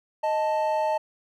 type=tone pair together; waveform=triangle; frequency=622.3 / 880 Hz; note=D#5 / A5; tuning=0 / 0 cents; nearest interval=tritone; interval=600 cents; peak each=-23 dBFS; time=0.23-0.98 s; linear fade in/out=10 ms; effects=none